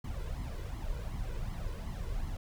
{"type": "noise with flanger", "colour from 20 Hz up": "brown", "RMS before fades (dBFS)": -37, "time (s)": [0.04, 2.37], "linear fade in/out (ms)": 5, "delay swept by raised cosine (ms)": [0.95, 2.05], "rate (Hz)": 2.7, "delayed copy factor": 0.7, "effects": []}